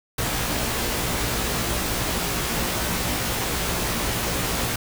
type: noise with comb filter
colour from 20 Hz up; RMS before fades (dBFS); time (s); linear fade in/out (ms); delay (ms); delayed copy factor
pink; -25; 0.18-4.76; 5; 17; +0.75
effects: none